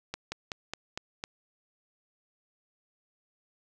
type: slowing click train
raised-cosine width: 0.2 ms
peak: -17 dBFS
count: 6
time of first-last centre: 0.14-1.239 s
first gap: 180 ms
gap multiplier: 1.1
effects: none